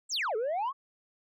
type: exponential two-way sweep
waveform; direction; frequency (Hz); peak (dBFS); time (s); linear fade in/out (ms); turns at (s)
sine; down then up; 8380 to 415.3 to 1152; -26; 0.09-0.73; 50; 0.36
effects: tanh soft clip ceiling -27 dBFS